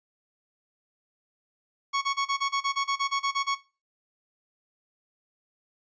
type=tone bursts; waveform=sawtooth; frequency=1108.7 Hz; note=C#6; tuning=in tune; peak=-20 dBFS; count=14; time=1.93-3.555 s; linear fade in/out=20 ms; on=91 ms; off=27 ms; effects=noise-tail reverb RT60 0.3 s tail -17 dB re dry + resampled to 16000 Hz